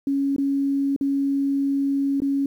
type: tone with dropouts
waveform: sine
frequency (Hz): 277.2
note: C#4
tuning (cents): 0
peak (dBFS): -19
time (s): 0.07-2.46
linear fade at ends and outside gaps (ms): 2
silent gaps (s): 0.363-0.382 / 0.963-1.01 / 2.203-2.219
effects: 9-bit